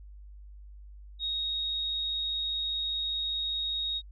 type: tone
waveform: sine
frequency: 3755 Hz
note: A#7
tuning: 12 cents sharp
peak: -29 dBFS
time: 1.19-4.02 s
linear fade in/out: 50 ms
effects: added 50 Hz sine -45 dBFS peak until 4.11 s